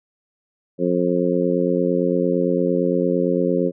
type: harmonic tone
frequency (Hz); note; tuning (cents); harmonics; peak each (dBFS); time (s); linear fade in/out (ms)
88.8; F2; +29; 2 / 3 / 4 / 5 / 6; -23 / -23 / -23 / -23 / -23; 0.78-3.72; 50
effects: none